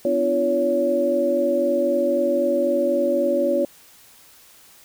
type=tone cluster; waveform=sine; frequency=253.9 / 297.8 / 346.3 / 564 Hz; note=B3 / D4 / F4 / C#5; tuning=+48 / +24 / -15 / +30 cents; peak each=-26 / -28 / -24 / -19 dBFS; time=0.05-3.65 s; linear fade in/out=2 ms; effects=white hiss -50 dBFS RMS until 4.84 s